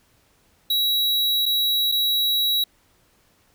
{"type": "tone with dropouts", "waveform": "square", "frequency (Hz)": 3880, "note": "B7", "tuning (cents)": -31, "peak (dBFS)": -19, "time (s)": [0.7, 2.64], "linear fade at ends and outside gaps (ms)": 5, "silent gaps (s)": [[1.457, 1.461], [1.917, 1.921]], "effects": ["pink hiss -61 dBFS RMS until 3.54 s"]}